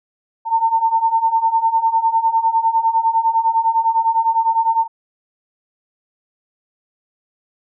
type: beating tone pair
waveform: sine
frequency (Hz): 898 / 907.9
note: A5 / A#5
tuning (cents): +35 / -46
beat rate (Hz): 9.9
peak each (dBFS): -18 / -15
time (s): 0.45-4.88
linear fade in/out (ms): 50
effects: none